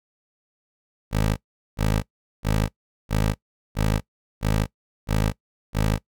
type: tone bursts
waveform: 15% pulse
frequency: 53 Hz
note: G#1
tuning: 36 cents sharp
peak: -13 dBFS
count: 8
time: 1.11-5.99 s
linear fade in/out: 50 ms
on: 260 ms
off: 400 ms
effects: noise-tail reverb RT60 0.1 s tail -21 dB re dry